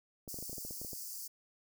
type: clicks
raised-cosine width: 2 ms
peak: -34 dBFS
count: 12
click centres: 0.278 / 0.343 / 0.388 / 0.426 / 0.496 / 0.53 / 0.582 / 0.65 / 0.709 / 0.816 / 0.848 / 0.932 s
type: high-pass noise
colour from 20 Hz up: white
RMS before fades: -44 dBFS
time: 0.28-1.28 s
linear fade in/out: 10 ms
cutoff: 4600 Hz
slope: 96 dB/octave
effects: none